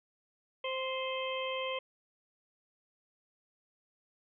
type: harmonic tone with a mistuned harmonic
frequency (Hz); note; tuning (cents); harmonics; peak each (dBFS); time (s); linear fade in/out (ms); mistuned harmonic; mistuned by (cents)
523.3; C5; 0; 1 / 2 / 4 / 5 / 6; -36 / -40 / -43 / -43 / -41; 0.64-1.79; 5; 5; -17
effects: none